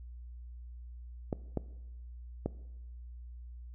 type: clicks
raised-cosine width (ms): 2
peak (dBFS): -18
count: 3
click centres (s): 1.328 / 1.573 / 2.46
effects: noise-tail reverb RT60 1.0 s tail -19 dB re dry + added 60 Hz sine -44 dBFS peak until 3.74 s